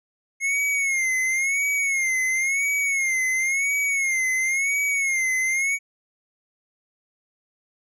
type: tone with vibrato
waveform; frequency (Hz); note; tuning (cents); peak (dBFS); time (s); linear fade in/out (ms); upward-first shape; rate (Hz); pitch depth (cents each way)
square; 2155; C#7; -49; -21; 0.4-5.79; 50; sine; 0.96; 92
effects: low-pass 11000 Hz 12 dB/octave